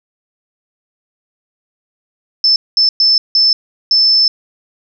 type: tone bursts at uneven times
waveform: sine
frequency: 5274 Hz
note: E8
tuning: in tune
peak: -7 dBFS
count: 5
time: 2.44-2.56 / 2.77-2.89 / 3-3.18 / 3.35-3.53 / 3.91-4.28 s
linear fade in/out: 2 ms
effects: none